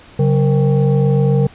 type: tone with frequency modulation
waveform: sine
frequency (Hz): 138.59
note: C#3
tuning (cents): 0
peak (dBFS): -10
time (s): 0.19-1.47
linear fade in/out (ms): 5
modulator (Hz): 325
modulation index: 0.92
effects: pink hiss -42 dBFS RMS until 1.54 s + resampled to 8000 Hz